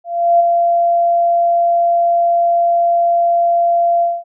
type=tone with ADSR envelope; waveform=sine; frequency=687 Hz; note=F5; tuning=29 cents flat; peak=-6 dBFS; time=0.04-4.24 s; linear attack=360 ms; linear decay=13 ms; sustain=-4 dB; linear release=220 ms; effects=none